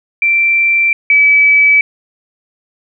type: tone pair in turn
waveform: sine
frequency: 2349 / 2294 Hz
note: D7 / D7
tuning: 0 / -41 cents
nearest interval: unison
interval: 41 cents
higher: first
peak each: -8 / -5 dBFS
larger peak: second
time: 0.22-0.93 / 1.1-1.81 s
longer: neither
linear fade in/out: 2 ms
effects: none